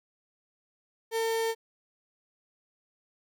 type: tone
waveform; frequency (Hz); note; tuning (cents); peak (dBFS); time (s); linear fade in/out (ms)
35% pulse; 452.3; A4; +48; -25; 1.11-1.55; 50
effects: none

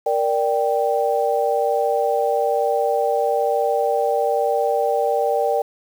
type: chord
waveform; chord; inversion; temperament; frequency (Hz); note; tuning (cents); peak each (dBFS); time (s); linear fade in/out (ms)
sine; G minor; first; equal; 466.2 / 587.3 / 784; Bb4 / D5 / G5; 0 / 0 / 0; -21; 0.06-5.62; 5
effects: 7-bit

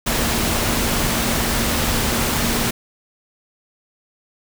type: tone in noise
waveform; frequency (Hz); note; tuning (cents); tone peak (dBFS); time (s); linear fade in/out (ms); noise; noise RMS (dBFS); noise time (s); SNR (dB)
sine; 233.1; A#3; 0; -27; 0.06-2.71; 10; pink; -20; 0.06-2.71; -10
effects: none

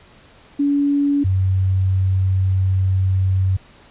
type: tone pair in turn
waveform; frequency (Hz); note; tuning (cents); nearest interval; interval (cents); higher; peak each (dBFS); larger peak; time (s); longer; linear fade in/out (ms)
sine; 284.7 / 94.49; C#4 / F#2; +46 / +37; octave + perfect fifth; 1909; first; -14; neither; 0.59-1.24 / 1.24-3.57; second; 10
effects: pink hiss -48 dBFS RMS until 3.9 s + resampled to 8000 Hz

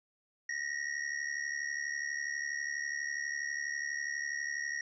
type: ring-modulated tone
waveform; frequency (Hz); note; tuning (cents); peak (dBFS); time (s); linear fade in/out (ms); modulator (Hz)
square; 1885; A#6; +19; -32; 0.49-4.81; 2; 36.1
effects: resampled to 16000 Hz

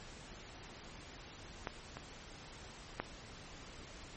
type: clicks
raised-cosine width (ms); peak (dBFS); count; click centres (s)
0.5; -22 / -28 / -20; 3; 1.672 / 1.97 / 3
effects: pink hiss -52 dBFS RMS until 4.16 s + MP3 32 kbps

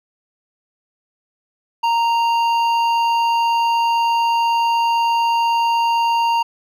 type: tone with hard clipping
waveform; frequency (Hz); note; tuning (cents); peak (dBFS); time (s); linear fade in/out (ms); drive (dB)
sine; 929; A#5; -6; -16; 1.83-6.43; 10; 9
effects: none

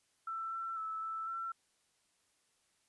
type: tone with pitch steps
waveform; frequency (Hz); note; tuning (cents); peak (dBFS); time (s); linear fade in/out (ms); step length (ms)
sine; 1333 / 1343 / 1309 / 1320 / 1347; E6 / E6 / E6 / E6 / E6; +19 / +32 / -13 / +2 / +37; -37; 0.27-1.52; 5; 250
effects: white hiss -75 dBFS RMS until 2.88 s + resampled to 24000 Hz

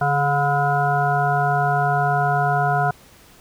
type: harmonic tone with a mistuned harmonic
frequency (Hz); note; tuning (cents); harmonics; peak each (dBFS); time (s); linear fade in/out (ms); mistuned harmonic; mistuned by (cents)
143.6; D3; -39; 1 / 3 / 5 / 7 / 9 / 10; -22 / -29 / -19 / -27 / -30 / -25; 0.01-2.91; 5; 3; -38
effects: pink hiss -49 dBFS RMS until 3.4 s

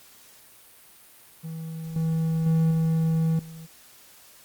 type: tone with level steps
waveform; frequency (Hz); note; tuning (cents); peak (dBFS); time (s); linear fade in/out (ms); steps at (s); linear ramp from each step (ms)
triangle; 161.8; E3; -32; -30 / -20 / -16 / -18 / -37; 1.43-3.67; 20; 1.96 / 2.46 / 2.71 / 3.39; 2
effects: white hiss -52 dBFS RMS until 4.44 s + Opus 48 kbps

